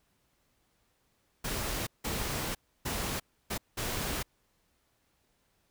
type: noise bursts at uneven times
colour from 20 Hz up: pink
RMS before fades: -34 dBFS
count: 5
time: 1.44-1.87 / 2.04-2.55 / 2.85-3.2 / 3.5-3.58 / 3.77-4.23 s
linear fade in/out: 10 ms
effects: pink hiss -73 dBFS RMS until 5.7 s